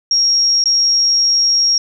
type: tone with dropouts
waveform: sine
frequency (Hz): 5588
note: F8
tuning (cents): 0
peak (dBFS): -10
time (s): 0.11-1.78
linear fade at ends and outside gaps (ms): 2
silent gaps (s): 0.64-0.657
effects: none